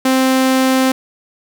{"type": "tone", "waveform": "sawtooth", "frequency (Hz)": 261.6, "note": "C4", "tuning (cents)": 0, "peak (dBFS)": -7, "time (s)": [0.05, 0.92], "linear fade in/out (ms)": 5, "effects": []}